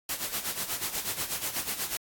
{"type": "noise with tremolo", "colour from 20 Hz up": "white", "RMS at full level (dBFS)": -30, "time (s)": [0.09, 1.97], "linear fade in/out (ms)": 2, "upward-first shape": "sine", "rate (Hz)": 8.2, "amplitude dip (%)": 70, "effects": ["AAC 64 kbps"]}